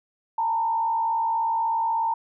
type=tone with frequency modulation; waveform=sine; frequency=908 Hz; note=A#5; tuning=46 cents flat; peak=-21 dBFS; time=0.38-2.14 s; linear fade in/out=5 ms; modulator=56.5 Hz; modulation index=0.53; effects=none